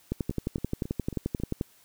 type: two click trains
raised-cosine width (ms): 3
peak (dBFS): -15 / -24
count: 18 / 5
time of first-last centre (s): 0.12-1.611 / 0.31-1.4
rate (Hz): 11.4 / 3.67
effects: white hiss -60 dBFS RMS until 1.84 s